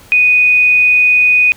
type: tone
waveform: sine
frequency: 2484 Hz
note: D#7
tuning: 3 cents flat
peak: -6 dBFS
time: 0.12-1.52 s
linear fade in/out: 0 ms
effects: pink hiss -41 dBFS RMS until 1.56 s